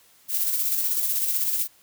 violet noise with tremolo, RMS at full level -23 dBFS, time 0.28-1.68 s, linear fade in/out 50 ms, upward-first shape square, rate 16 Hz, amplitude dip 35%, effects white hiss -57 dBFS RMS until 1.82 s

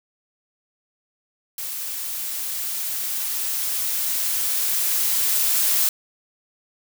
blue noise with level ramp, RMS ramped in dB -30 to -19 dBFS, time 1.58-5.89 s, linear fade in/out 2 ms, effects none

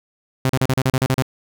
sawtooth tone bursts, 130.81 Hz, C3, in tune, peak -11 dBFS, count 10, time 0.45-1.223 s, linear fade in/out 2 ms, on 44 ms, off 37 ms, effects none

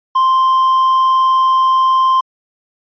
triangle tone, 1046.5 Hz, C6, in tune, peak -7 dBFS, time 0.15-2.21 s, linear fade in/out 10 ms, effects resampled to 11025 Hz

